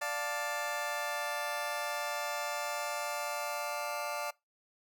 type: chord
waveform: 20% pulse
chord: D minor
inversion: none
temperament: just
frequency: 587.3 / 704.8 / 881 Hz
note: D5 / F5 / A5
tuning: 0 / +16 / +2 cents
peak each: -32 / -35 / -34 dBFS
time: 0.01-4.31 s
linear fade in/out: 10 ms
effects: noise-tail reverb RT60 0.2 s tail -22 dB re dry